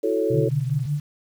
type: chord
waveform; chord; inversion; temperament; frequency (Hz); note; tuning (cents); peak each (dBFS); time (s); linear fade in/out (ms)
sine; F# minor seventh; third; equal with one note detuned; 328.1 / 370 / 440 / 554.4; E4 / F#4 / A4 / C#5; -8 / 0 / 0 / 0; -26 / -27 / -22 / -27; 0.03-0.49; 10
type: tone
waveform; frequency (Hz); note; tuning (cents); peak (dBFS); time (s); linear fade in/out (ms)
sine; 125.9; B2; +34; -24; 0.3-0.86; 5
type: tone with tremolo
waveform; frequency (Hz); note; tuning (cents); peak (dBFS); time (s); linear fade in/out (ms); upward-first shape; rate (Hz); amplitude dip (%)
sine; 146.83; D3; 0; -19; 0.34-1; 5; triangle; 5.5; 85
effects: 8-bit